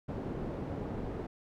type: low-pass noise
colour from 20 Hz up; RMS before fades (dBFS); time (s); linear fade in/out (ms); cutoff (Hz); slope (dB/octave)
white; -38; 0.08-1.27; 10; 390; 12
effects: none